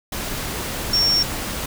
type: tone in noise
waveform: sine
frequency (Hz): 5500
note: F8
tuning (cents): -27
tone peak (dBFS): -15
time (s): 0.93-1.23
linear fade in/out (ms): 5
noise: pink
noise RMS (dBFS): -27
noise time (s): 0.12-1.66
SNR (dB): +9
effects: none